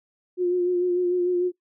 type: tone with vibrato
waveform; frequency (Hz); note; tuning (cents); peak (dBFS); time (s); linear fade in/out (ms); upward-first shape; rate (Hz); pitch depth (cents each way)
sine; 357.2; F4; +39; -19; 0.37-1.52; 50; sine; 6.7; 28
effects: noise-tail reverb RT60 0.1 s tail -19 dB re dry